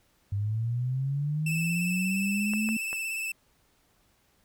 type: linear sweep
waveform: sine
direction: up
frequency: 98.4 to 223 Hz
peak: -26 dBFS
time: 0.32-2.77 s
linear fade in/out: 5 ms
type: tone with vibrato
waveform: 45% pulse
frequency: 2637 Hz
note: E7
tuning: in tune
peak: -30 dBFS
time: 1.46-3.32 s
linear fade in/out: 5 ms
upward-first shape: sine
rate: 17 Hz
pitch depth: 33 cents each way
type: clicks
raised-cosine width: 0.5 ms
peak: -24 dBFS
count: 3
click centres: 2.536 / 2.689 / 2.93 s
effects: pink hiss -67 dBFS RMS until 4.44 s